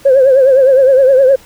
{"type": "tone with vibrato", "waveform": "sine", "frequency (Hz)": 531, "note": "C5", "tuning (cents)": 25, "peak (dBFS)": -3, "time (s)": [0.05, 1.36], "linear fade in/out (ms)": 10, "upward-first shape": "triangle", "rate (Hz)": 9.7, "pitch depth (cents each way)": 100, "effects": ["tanh soft clip ceiling 0 dBFS", "pink hiss -41 dBFS RMS until 1.45 s"]}